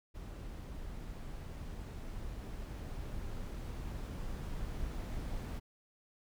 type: noise with level ramp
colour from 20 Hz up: brown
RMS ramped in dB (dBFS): -45 to -39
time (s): 0.14-5.6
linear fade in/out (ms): 20
effects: none